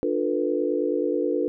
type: chord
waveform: sine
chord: B half-diminished seventh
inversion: first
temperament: just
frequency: 296.3 / 355.6 / 444.5 / 493.9 Hz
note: D4 / F4 / A4 / B4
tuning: +15 / +31 / +18 / 0 cents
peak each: -27 dBFS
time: 0.03-1.48 s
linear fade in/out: 0 ms
effects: none